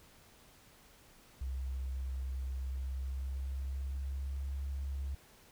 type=tone with pitch glide; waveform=sine; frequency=65.41 to 68.66 Hz; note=C2 to C#2; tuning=0 to -16 cents; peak=-35 dBFS; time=1.41-5.15 s; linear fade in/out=5 ms; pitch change=+84 cents; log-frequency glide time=2.62-4.58 s; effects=pink hiss -61 dBFS RMS until 5.51 s